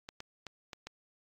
clicks, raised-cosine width 0.2 ms, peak -25 dBFS, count 5, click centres 0.089 / 0.204 / 0.467 / 0.732 / 0.87 s, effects AAC 64 kbps

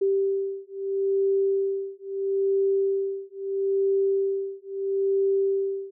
sine beating tone pair, 390.8 / 391.56 Hz, G4 / G4, -5 / -2 cents, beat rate 0.76 Hz, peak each -25 dBFS, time 0.01-5.91 s, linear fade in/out 10 ms, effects none

